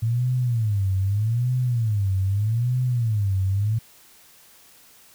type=tone with vibrato; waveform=sine; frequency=109.8 Hz; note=A2; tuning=3 cents flat; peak=-19 dBFS; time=0.02-3.79 s; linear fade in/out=10 ms; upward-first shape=sine; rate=0.81 Hz; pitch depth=250 cents each way; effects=white hiss -52 dBFS RMS until 5.14 s